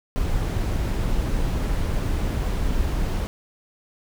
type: noise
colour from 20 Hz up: brown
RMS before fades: -23 dBFS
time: 0.16-3.27 s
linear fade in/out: 0 ms
effects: none